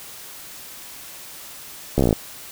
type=slowing click train; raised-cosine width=2 ms; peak=-4 dBFS; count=10; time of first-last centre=1.98-2.128 s; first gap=14 ms; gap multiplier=1.04; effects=white hiss -39 dBFS RMS until 2.51 s